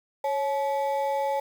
triangle ring-modulated tone, 705 Hz, F5, 16 cents sharp, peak -19 dBFS, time 0.24-1.4 s, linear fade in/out 5 ms, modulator 153 Hz, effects 8-bit

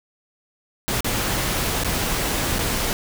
pink noise with dropouts, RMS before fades -23 dBFS, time 0.88-2.93 s, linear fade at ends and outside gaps 0 ms, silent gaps 1.006-1.045 / 1.836-1.846 / 2.585-2.591 s, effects none

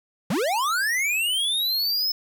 square linear sweep, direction up, 146.83 to 5250 Hz, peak -22 dBFS, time 0.3-2.12 s, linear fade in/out 5 ms, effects 9-bit

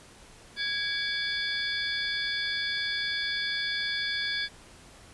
sine tone cluster, 1655 / 2282 / 3452 / 4421 / 4838 Hz, G#6 / C#7 / A7 / C#8 / D#8, -6 / +50 / -34 / -5 / -49 cents, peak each -32 / -37 / -33 / -37 / -36 dBFS, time 0.56-4.49 s, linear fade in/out 50 ms, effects pink hiss -52 dBFS RMS until 5.13 s + resampled to 24000 Hz

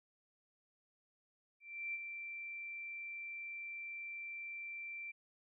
sine tone with ADSR envelope, 2349 Hz, D7, in tune, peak -37 dBFS, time 1.6-5.12 s, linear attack 340 ms, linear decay 33 ms, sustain -6 dB, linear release 15 ms, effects none

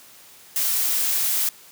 blue noise, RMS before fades -22 dBFS, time 0.56-1.49 s, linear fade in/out 2 ms, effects white hiss -48 dBFS RMS until 1.71 s + high-pass 100 Hz 12 dB/octave

